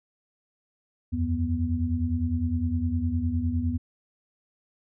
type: tone cluster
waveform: sine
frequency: 81.6 / 91.4 / 245.6 Hz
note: E2 / F#2 / B3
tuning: -17 / -21 / -9 cents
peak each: -28 dBFS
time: 1.12-3.78 s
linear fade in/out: 20 ms
effects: none